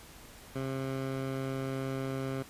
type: tone with low-pass filter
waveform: 15% pulse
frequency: 133.7 Hz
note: C3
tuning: 38 cents sharp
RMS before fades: -35 dBFS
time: 0.55-2.43 s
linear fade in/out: 10 ms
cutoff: 3100 Hz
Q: 0.51
effects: pink hiss -52 dBFS RMS until 2.49 s + resampled to 32000 Hz